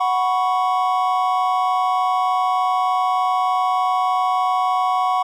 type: chord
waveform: triangle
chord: F# suspended fourth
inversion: none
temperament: just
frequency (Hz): 740 / 986.7 / 1110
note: F#5 / B5 / C#6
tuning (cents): 0 / -2 / +2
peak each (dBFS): -17 / -22 / -19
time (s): 0-5.23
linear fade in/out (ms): 10
effects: none